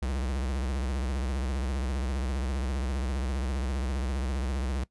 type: tone with vibrato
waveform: square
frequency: 65.41 Hz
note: C2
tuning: in tune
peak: -29 dBFS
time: 0.02-4.84 s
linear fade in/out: 5 ms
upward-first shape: sine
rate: 15 Hz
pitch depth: 150 cents each way
effects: noise-tail reverb RT60 0.1 s tail -19 dB re dry + resampled to 24000 Hz